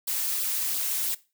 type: noise with flanger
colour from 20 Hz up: blue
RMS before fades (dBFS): -28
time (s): 0.07-1.15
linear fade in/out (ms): 10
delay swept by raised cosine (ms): 0.22 to 3.42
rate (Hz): 2.9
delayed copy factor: +0.5
effects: noise-tail reverb RT60 0.3 s tail -19 dB re dry